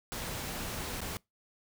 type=noise with dropouts; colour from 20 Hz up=pink; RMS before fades=-38 dBFS; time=0.12-1.17 s; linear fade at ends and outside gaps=0 ms; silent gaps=1.006-1.015 s; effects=noise-tail reverb RT60 0.2 s tail -25 dB re dry